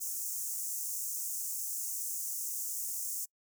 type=high-pass noise; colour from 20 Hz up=pink; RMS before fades=-37 dBFS; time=0-3.26 s; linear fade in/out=20 ms; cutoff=6200 Hz; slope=48 dB/octave; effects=noise-tail reverb RT60 0.1 s tail -26 dB re dry